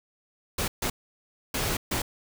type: noise bursts at uneven times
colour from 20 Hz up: pink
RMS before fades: -28 dBFS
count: 4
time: 0.58-0.68 / 0.82-0.9 / 1.54-1.77 / 1.91-2.02 s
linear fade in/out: 5 ms
effects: none